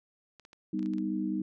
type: clicks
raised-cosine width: 0.2 ms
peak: -35 dBFS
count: 8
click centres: 0.397 / 0.451 / 0.531 / 0.793 / 0.829 / 0.86 / 0.936 / 0.983 s
type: chord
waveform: sine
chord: G augmented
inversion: none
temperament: equal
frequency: 196 / 246.9 / 311.1 Hz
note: G3 / B3 / D#4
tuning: 0 / 0 / 0 cents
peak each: -33 / -36 / -32 dBFS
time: 0.73-1.42 s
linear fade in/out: 5 ms
effects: none